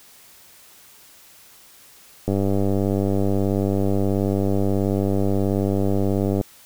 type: click train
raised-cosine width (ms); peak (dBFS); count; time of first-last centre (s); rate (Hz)
2; -9; 408; 2.28-6.412; 98.5
effects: white hiss -49 dBFS RMS until 6.65 s